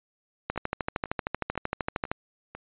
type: two click trains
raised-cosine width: 0.5 ms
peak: -24 / -12 dBFS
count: 5 / 22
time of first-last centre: 0.56-2.55 / 0.5-2.115 s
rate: 2.01 / 13 Hz
effects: resampled to 8000 Hz